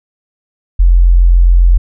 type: tone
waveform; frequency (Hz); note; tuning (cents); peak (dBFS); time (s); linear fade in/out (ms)
sine; 43.65; F1; 0; -3; 0.79-1.78; 10
effects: none